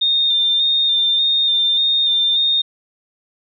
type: tone with vibrato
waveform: sine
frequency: 3637 Hz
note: A#7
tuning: 43 cents flat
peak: -13 dBFS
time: 0.01-2.62 s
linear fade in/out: 10 ms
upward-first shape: square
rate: 1.7 Hz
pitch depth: 20 cents each way
effects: none